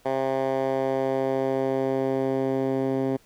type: tone with band-pass filter sweep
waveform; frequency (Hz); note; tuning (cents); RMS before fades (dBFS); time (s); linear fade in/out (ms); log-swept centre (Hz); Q
10% pulse; 133.5; C3; +35; -25; 0.05-3.17; 10; 650 to 300; 1.2
effects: pink hiss -59 dBFS RMS until 3.25 s